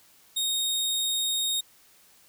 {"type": "tone", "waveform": "sawtooth", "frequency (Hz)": 3721, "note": "A#7", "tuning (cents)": -4, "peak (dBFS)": -22, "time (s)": [0.36, 1.61], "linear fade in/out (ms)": 10, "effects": ["white hiss -58 dBFS RMS until 2.28 s"]}